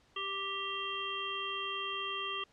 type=harmonic tone with a mistuned harmonic; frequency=392 Hz; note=G4; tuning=in tune; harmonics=1 / 3 / 5 / 7 / 8; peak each=-45 / -39 / -47 / -41 / -39 dBFS; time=0.16-2.44 s; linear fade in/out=5 ms; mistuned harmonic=8; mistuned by=+32 cents; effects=pink hiss -67 dBFS RMS until 2.52 s + low-pass 6000 Hz 12 dB/octave